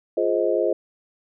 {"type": "chord", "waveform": "sine", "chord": "F minor seventh", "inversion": "none", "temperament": "just", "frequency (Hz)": [349.2, 419.1, 523.8, 628.6], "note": ["F4", "Ab4", "C5", "Eb5"], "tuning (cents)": [0, 16, 2, 18], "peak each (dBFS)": -24, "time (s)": [0.17, 0.73], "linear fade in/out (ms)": 5, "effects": []}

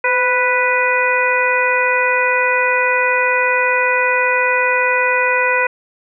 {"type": "harmonic tone with a mistuned harmonic", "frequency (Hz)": 493.9, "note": "B4", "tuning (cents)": 0, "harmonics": [1, 2, 3, 4, 5], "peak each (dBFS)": [-19, -19, -19, -19, -19], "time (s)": [0.04, 5.67], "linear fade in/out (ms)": 5, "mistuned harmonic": 1, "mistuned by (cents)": 46, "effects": []}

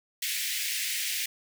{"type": "high-pass noise", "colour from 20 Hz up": "pink", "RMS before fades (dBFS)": -31, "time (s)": [0.22, 1.26], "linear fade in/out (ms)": 5, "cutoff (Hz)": 1900, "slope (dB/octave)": 48, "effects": []}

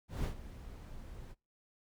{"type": "noise with ADSR envelope", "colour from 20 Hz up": "brown", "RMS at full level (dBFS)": -33, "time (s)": [0.08, 1.35], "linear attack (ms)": 160, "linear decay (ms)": 100, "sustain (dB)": -15, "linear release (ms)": 39, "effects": ["noise-tail reverb RT60 0.3 s tail -26 dB re dry"]}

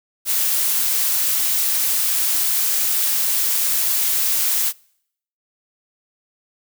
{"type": "noise", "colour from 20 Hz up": "blue", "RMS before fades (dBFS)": -19, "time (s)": [0.25, 4.73], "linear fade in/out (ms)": 50, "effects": ["noise-tail reverb RT60 0.7 s tail -26 dB re dry"]}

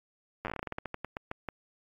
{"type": "slowing click train", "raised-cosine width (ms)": 0.5, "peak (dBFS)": -20, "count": 19, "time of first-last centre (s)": [0.45, 1.487], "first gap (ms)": 9, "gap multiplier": 1.19, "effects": ["AAC 64 kbps"]}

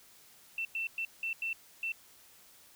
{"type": "tone bursts at uneven times", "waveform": "sine", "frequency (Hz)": 2684, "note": "E7", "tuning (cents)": 31, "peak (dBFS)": -32, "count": 6, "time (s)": [[0.58, 0.65], [0.75, 0.87], [0.98, 1.05], [1.23, 1.33], [1.42, 1.53], [1.83, 1.92]], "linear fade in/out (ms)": 2, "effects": ["white hiss -59 dBFS RMS until 2.75 s"]}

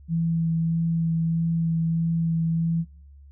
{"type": "tone with vibrato", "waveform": "sine", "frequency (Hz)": 164.81, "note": "E3", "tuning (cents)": 0, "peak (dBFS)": -21, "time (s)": [0.08, 2.85], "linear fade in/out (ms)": 50, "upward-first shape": "sine", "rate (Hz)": 1.6, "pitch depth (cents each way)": 11, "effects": ["noise-tail reverb RT60 0.5 s tail -20 dB re dry", "added 70 Hz sine -45 dBFS peak until 3.31 s"]}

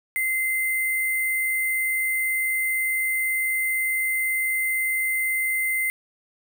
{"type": "tone with sample-and-hold", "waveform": "sine", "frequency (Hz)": 2074, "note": "C7", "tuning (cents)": -16, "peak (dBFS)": -21, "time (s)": [0.16, 5.9], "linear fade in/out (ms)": 0, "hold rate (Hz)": 11025, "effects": []}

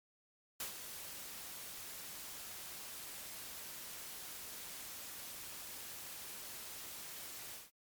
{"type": "noise with ADSR envelope", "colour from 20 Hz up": "white", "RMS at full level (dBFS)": -40, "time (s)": [0.6, 7.71], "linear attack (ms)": 3, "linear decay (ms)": 110, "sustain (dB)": -8, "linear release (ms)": 170, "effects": ["MP3 96 kbps"]}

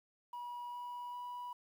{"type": "tone with pitch steps", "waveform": "sine", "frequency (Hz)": [968, 973.6, 979.2], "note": ["B5", "B5", "B5"], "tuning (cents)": [-35, -25, -15], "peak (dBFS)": -39, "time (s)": [0.33, 1.53], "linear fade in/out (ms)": 5, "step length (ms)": 400, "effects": ["tanh soft clip ceiling -41 dBFS", "11-bit"]}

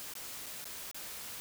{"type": "noise with dropouts", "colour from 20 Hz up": "white", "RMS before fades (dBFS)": -44, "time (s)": [0, 1.4], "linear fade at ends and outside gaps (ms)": 0, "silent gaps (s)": [[0.137, 0.153], [0.46, 0.465], [0.643, 0.654], [0.913, 0.945]], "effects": []}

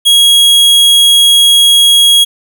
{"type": "tone", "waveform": "45% pulse", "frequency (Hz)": 3300, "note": "G#7", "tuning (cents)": -12, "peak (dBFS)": -3, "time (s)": [0.05, 2.25], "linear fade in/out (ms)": 20, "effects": []}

